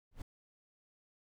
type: noise with exponential growth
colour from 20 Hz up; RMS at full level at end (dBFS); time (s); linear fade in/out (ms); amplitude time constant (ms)
brown; -34; 0.11-0.22; 5; 22
effects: none